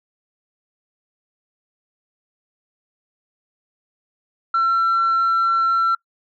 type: tone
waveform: sine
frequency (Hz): 1351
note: E6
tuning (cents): +42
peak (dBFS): -13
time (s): 4.54-5.95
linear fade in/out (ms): 5
effects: noise-tail reverb RT60 0.1 s tail -24 dB re dry + tanh soft clip ceiling -13 dBFS